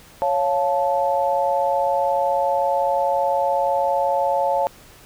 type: chord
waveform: sine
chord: Db augmented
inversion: none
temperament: equal with one note detuned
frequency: 554.4 / 698.5 / 874.4 Hz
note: Db5 / F5 / A5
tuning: 0 / 0 / -11 cents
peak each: -21 / -23 / -21 dBFS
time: 0.22-4.67 s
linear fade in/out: 0 ms
effects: pink hiss -47 dBFS RMS until 5.05 s